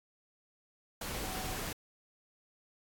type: tone in noise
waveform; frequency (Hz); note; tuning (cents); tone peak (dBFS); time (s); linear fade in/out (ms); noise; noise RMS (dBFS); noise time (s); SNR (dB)
sine; 751; F#5; +26; -45; 1.23-1.56; 5; pink; -39; 1.01-1.73; -9
effects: AAC 64 kbps